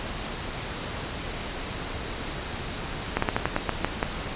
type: slowing click train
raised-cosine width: 0.5 ms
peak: -7 dBFS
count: 9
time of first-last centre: 3.17-4.029 s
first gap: 54 ms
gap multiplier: 1.19
effects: pink hiss -33 dBFS RMS until 4.35 s + resampled to 8000 Hz